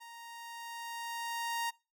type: tone with level ramp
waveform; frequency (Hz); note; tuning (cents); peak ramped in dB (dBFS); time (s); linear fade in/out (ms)
sawtooth; 932.3; A#5; 0; -45 to -28; 0-1.71; 20
effects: noise-tail reverb RT60 0.3 s tail -24 dB re dry